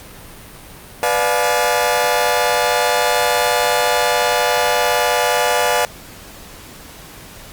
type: chord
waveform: sawtooth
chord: B diminished seventh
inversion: none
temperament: just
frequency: 493.9 / 592.7 / 711.2 / 853.4 Hz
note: B4 / D5 / F5 / Ab5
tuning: 0 / +16 / +31 / +47 cents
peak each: -16 dBFS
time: 1.03-5.85 s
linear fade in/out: 0 ms
effects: pink hiss -38 dBFS RMS until 7.52 s + Opus 48 kbps